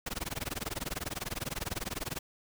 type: noise with tremolo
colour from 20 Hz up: pink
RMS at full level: -34 dBFS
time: 0.06-2.19 s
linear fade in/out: 5 ms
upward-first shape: sine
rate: 20 Hz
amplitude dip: 100%
effects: none